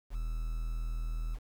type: tone with quantisation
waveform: triangle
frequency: 40.27 Hz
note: E1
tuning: 40 cents flat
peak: -30 dBFS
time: 0.1-1.39 s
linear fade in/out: 50 ms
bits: 9
effects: none